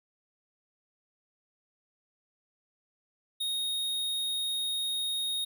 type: tone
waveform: square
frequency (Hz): 3729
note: A#7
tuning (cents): 0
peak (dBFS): -30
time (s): 3.4-5.45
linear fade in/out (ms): 10
effects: none